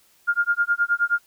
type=tone with tremolo; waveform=sine; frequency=1410 Hz; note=F6; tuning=16 cents sharp; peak=-15 dBFS; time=0.27-1.2 s; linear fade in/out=20 ms; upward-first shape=sine; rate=9.5 Hz; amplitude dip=100%; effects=white hiss -59 dBFS RMS until 1.26 s